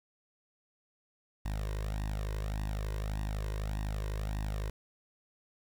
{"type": "tone with flanger", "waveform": "sawtooth", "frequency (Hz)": 51.91, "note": "G#1", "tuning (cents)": 0, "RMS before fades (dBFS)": -35, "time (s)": [1.45, 4.7], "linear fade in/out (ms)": 5, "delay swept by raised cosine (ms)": [1.1, 1.99], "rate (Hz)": 1.7, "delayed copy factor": 0.9, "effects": ["10-bit"]}